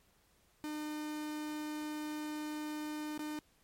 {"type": "tone with dropouts", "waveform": "45% pulse", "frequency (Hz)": 302.9, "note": "D#4", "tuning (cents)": -46, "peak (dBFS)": -38, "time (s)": [0.64, 3.39], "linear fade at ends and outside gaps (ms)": 0, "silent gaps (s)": [3.177, 3.193], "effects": ["pink hiss -70 dBFS RMS until 3.63 s", "MP3 64 kbps"]}